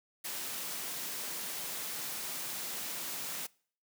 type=high-pass noise; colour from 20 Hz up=white; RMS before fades=-39 dBFS; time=0.24-3.47 s; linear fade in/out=10 ms; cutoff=120 Hz; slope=96 dB/octave; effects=noise-tail reverb RT60 0.5 s tail -24 dB re dry